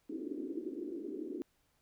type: band-pass noise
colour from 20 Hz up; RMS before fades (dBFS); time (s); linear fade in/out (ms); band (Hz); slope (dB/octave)
white; -41; 0.09-1.42; 0; 270 to 370; 48
effects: pink hiss -75 dBFS RMS until 1.81 s